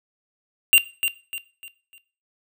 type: tone with echo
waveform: square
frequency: 2779 Hz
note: F7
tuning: 9 cents flat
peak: -10 dBFS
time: 0.73-0.78 s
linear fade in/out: 0 ms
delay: 300 ms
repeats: 4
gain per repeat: -9 dB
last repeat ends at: 1.98 s
effects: noise-tail reverb RT60 0.4 s tail -18 dB re dry